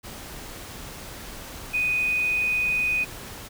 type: tone in noise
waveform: sine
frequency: 2489 Hz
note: D#7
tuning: in tune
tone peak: -21 dBFS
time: 1.73-3.05 s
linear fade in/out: 20 ms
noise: pink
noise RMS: -39 dBFS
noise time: 0.03-3.49 s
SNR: +15 dB
effects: none